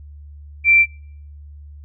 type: tone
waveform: sine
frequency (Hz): 2349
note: D7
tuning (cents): 0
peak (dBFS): -9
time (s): 0.64-0.86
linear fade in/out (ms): 50
effects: noise-tail reverb RT60 0.6 s tail -25 dB re dry + added 73 Hz sine -36 dBFS peak until 1.84 s